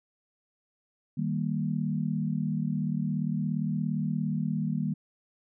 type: chord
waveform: sine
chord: Eb major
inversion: none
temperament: equal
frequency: 155.56 / 196 / 233.1 Hz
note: Eb3 / G3 / Bb3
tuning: 0 / 0 / 0 cents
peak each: -30 / -31 / -32 dBFS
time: 1.17-4.94 s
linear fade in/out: 10 ms
effects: none